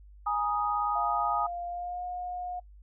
sine chord, Ab suspended second, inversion none, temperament equal with one note detuned, 830.6 / 948.6 / 1244.5 Hz, Ab5 / Bb5 / Eb6, 0 / +30 / 0 cents, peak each -30 / -34 / -29 dBFS, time 0.26-1.47 s, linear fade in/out 10 ms
sine tone with pitch glide, 698.5 to 718.6 Hz, F5 to F5, 0 to +49 cents, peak -33 dBFS, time 0.95-2.6 s, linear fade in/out 10 ms, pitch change +49 cents, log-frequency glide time 1.67-2.04 s
effects noise-tail reverb RT60 0.1 s tail -24 dB re dry + added 50 Hz sine -49 dBFS peak until 2.82 s

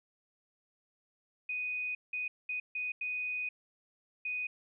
sine tone bursts at uneven times, 2489 Hz, D#7, in tune, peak -33 dBFS, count 6, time 1.49-1.95 / 2.13-2.28 / 2.49-2.6 / 2.75-2.92 / 3.01-3.49 / 4.25-4.47 s, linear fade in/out 5 ms, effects none

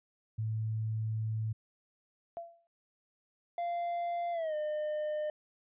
sine tone, 110 Hz, A2, in tune, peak -31 dBFS, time 0.38-1.53 s, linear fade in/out 10 ms
sine tone with exponential decay, 679 Hz, F5, 49 cents flat, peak -35 dBFS, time 2.37-2.67 s, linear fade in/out 0 ms, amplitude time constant 64 ms
triangle tone with pitch glide, 692 to 605.9 Hz, F5 to D#5, -16 to -46 cents, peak -30 dBFS, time 3.58-5.3 s, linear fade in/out 2 ms, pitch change -230 cents, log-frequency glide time 4.32-4.55 s
effects resampled to 8000 Hz

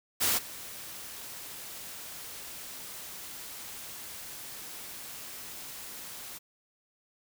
white noise with level steps, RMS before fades -27 / -43 dBFS, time 0.2-6.39 s, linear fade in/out 20 ms, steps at 0.37 s, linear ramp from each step 20 ms, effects none

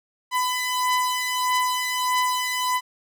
sawtooth beating tone pair, 1002 / 1003.6 Hz, B5 / B5, +25 / +28 cents, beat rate 1.6 Hz, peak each -19 / -23 dBFS, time 0.31-2.81 s, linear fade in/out 50 ms, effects none

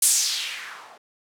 violet noise with low-pass filter sweep, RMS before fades -25 dBFS, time 0.02-0.98 s, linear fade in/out 5 ms, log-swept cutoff 10000 to 690 Hz, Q 2.2, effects none

